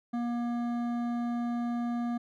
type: tone with hard clipping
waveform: sine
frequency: 238.3 Hz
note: A#3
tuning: 38 cents sharp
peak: -31 dBFS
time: 0.13-2.18 s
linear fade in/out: 10 ms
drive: 11 dB
effects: none